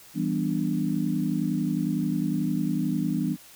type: chord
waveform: sine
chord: E minor seventh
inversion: none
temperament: equal with one note detuned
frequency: 164.81 / 196 / 246.9 / 295.4 Hz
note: E3 / G3 / B3 / D4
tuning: 0 / 0 / 0 / +10 cents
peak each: -29 dBFS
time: 0.14-3.37 s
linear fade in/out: 50 ms
effects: white hiss -50 dBFS RMS until 3.55 s